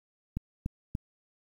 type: click train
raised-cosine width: 5 ms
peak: -19 dBFS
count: 3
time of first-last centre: 0.37-0.951 s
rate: 3.44 Hz
effects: 9-bit